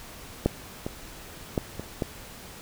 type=clicks; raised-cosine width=2 ms; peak=-7 / -16 / -10 / -20 / -12 dBFS; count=5; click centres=0.46 / 0.865 / 1.578 / 1.796 / 2.022 s; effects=pink hiss -44 dBFS RMS until 2.61 s